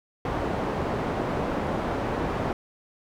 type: low-pass noise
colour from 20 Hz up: white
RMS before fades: -28 dBFS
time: 0.25-2.53 s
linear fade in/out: 2 ms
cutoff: 730 Hz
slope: 12 dB/octave
effects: none